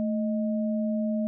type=tone pair together; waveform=sine; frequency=220 / 622.3 Hz; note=A3 / D#5; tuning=0 / 0 cents; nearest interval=octave + tritone; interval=1800 cents; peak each=-25 / -32 dBFS; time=0-1.27 s; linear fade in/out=0 ms; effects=none